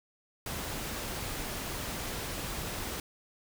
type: noise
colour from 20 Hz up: pink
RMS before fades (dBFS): -37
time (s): 0.46-3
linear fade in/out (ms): 2
effects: none